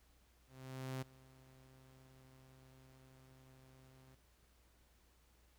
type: tone with ADSR envelope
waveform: sawtooth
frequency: 130.81 Hz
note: C3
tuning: in tune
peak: -36 dBFS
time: 0.47-4.15 s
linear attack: 550 ms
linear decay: 9 ms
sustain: -22 dB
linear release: 3 ms
effects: added 60 Hz sine -70 dBFS peak until 5.58 s + pink hiss -73 dBFS RMS until 5.58 s